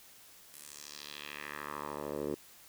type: tone with band-pass filter sweep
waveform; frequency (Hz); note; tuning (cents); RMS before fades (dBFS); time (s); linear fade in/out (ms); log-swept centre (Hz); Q
10% pulse; 73.42; D2; 0; -42; 0.54-2.35; 0; 11000 to 380; 2
effects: white hiss -57 dBFS RMS until 2.68 s